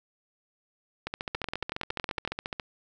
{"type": "two click trains", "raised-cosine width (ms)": 0.3, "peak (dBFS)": [-16, -15], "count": [23, 11], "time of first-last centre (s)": [[1.07, 2.598], [1.35, 2.276]], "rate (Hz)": [14.4, 10.8], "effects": []}